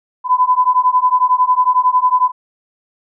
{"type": "beating tone pair", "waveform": "sine", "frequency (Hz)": [1000, 1011], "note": ["B5", "B5"], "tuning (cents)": [21, 40], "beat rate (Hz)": 11, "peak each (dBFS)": -13, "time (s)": [0.24, 2.32], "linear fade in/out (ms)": 50, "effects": []}